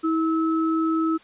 sine tone pair together, 322.8 / 1298 Hz, E4 / E6, -36 / -27 cents, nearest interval 2 octaves, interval 2409 cents, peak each -20 / -27 dBFS, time 0.03-1.18 s, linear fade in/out 20 ms, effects white hiss -52 dBFS RMS until 1.23 s + resampled to 8000 Hz

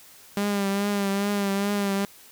sawtooth tone with vibrato, 200.5 Hz, G3, 39 cents sharp, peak -19 dBFS, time 0.37-2.05 s, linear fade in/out 2 ms, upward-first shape triangle, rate 2.4 Hz, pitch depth 43 cents each way, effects white hiss -50 dBFS RMS until 2.31 s

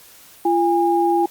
sine tone pair together, 342.8 / 815.3 Hz, F4 / G#5, -32 / -32 cents, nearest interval octave + minor third, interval 1500 cents, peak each -17 dBFS, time 0.45-1.26 s, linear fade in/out 5 ms, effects white hiss -46 dBFS RMS until 1.3 s + Opus 48 kbps

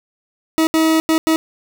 40% pulse tone bursts at uneven times, 320 Hz, D#4, 49 cents sharp, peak -11 dBFS, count 4, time 0.58-0.67 / 0.74-1 / 1.09-1.18 / 1.27-1.36 s, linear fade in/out 0 ms, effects none

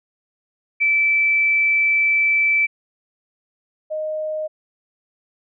sine tone pair in turn, 2320 / 619.8 Hz, D7 / D#5, -22 / -7 cents, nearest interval octave + major seventh, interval 2285 cents, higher first, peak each -14 / -22 dBFS, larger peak first, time 0.8-2.67 / 3.9-4.48 s, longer first, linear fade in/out 20 ms, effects none

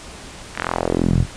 sawtooth tone with band-pass filter sweep, 43.06 Hz, F1, 24 cents flat, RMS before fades -19 dBFS, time 0.54-1.26 s, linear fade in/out 50 ms, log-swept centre 2200 to 96 Hz, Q 1.9, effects pink hiss -37 dBFS RMS until 1.36 s + resampled to 22050 Hz

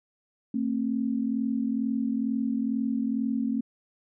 sine tone pair together, 225 / 267.2 Hz, A3 / C4, +39 / +36 cents, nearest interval minor third, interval 297 cents, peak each -27 / -28 dBFS, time 0.54-3.61 s, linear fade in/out 5 ms, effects none

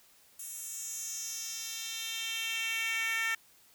10% pulse tone with high-pass filter sweep, 451.4 Hz, A4, 44 cents sharp, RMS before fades -36 dBFS, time 0.39-3.35 s, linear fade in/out 5 ms, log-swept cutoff 9400 to 1800 Hz, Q 2.6, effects white hiss -62 dBFS RMS until 3.74 s

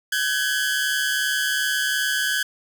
sawtooth tone pair together, 1529 / 1671.7 Hz, G6 / G#6, -44 / +11 cents, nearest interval major second, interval 155 cents, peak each -20 dBFS, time 0.12-2.43 s, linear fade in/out 5 ms, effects none

